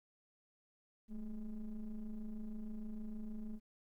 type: ring-modulated tone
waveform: triangle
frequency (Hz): 101.8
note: G#2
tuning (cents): -34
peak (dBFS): -36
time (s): 1.08-3.6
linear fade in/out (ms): 50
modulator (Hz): 115
effects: 13-bit